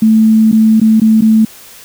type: tone with dropouts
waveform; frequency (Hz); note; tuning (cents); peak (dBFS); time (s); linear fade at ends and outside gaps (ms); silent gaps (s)
sine; 220; A3; 0; -4; 0.02-1.45; 5; 0.516-0.526 / 0.8-0.814 / 1-1.016 / 1.21-1.22
effects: white hiss -36 dBFS RMS until 1.84 s